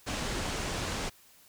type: low-pass noise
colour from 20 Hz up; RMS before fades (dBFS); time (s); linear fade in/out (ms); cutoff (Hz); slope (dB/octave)
pink; -34; 0.06-1.1; 20; 8300; 24
effects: white hiss -59 dBFS RMS until 1.48 s